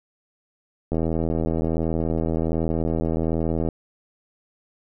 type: click train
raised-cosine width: 2 ms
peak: -11 dBFS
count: 226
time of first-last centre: 0.92-3.688 s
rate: 81.3 Hz
effects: none